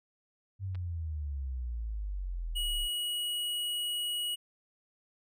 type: exponential sweep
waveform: sine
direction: down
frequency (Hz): 99 to 34.19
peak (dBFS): -33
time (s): 0.59-2.89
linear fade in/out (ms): 50
type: clicks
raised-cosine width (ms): 0.3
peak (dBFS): -37 / -36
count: 2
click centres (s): 0.748 / 0.754
type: tone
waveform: square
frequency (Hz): 2910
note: F#7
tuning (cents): -29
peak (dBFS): -32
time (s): 2.55-4.36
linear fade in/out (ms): 20
effects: none